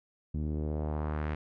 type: tone with low-pass filter sweep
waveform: sawtooth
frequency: 76 Hz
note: D#2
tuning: 40 cents flat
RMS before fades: -33 dBFS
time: 0.34-1.35 s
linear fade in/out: 5 ms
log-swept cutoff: 220 to 2200 Hz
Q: 1.5
effects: none